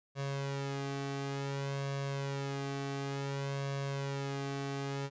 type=tone with flanger; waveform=sawtooth; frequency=138.59 Hz; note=C#3; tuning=in tune; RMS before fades=-37 dBFS; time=0.15-5.1 s; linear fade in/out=50 ms; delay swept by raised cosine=1.8 to 2.61 ms; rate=0.56 Hz; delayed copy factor=+0.7; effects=resampled to 16000 Hz